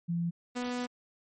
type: tone pair in turn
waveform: sine / sawtooth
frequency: 170.4 / 246.5 Hz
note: F3 / B3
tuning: -42 / -3 cents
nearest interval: tritone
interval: 639 cents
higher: second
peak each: -28 dBFS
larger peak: neither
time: 0.08-0.31 / 0.55-0.87 s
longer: second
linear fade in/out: 20 ms
effects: MP3 32 kbps